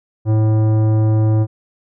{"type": "tone with tanh clipping", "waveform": "sine", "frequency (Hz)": 109, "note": "A2", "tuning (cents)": -16, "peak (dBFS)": -13, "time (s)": [0.25, 1.47], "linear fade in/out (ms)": 50, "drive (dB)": 14, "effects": []}